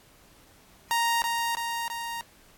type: tone with echo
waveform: sawtooth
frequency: 932.3 Hz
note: A#5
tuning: in tune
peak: -19 dBFS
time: 0.91-1.22 s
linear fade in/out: 0 ms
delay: 330 ms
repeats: 3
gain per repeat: -3 dB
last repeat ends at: 2.21 s
effects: pink hiss -57 dBFS RMS until 2.57 s + AAC 64 kbps